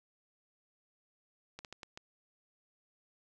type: slowing click train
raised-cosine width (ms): 0.2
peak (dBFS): -28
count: 5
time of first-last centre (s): 1.59-1.975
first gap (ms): 58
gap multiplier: 1.35
effects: none